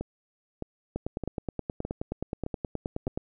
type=two click trains; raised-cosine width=2 ms; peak=-19 / -17 dBFS; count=6 / 22; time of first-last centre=0.01-3.077 / 0.96-3.175 s; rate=1.63 / 9.48 Hz; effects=none